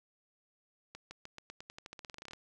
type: accelerating click train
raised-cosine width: 0.2 ms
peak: -29 dBFS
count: 20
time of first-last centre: 0.95-2.334 s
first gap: 160 ms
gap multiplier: 0.9
effects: none